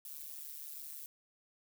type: noise with amplitude modulation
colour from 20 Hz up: violet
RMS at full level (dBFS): -43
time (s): 0.05-1.06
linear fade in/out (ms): 2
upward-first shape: sine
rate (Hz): 146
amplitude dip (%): 90
effects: none